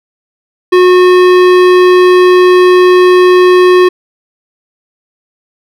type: tone with hard clipping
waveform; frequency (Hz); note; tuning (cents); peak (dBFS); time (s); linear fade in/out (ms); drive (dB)
sine; 363.5; F#4; -31; -4; 0.72-3.89; 10; 16
effects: none